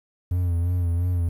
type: tone with vibrato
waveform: triangle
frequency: 87.31 Hz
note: F2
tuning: in tune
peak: -18 dBFS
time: 0.31-1.29 s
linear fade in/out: 5 ms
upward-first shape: sine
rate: 2.9 Hz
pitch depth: 53 cents each way
effects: 9-bit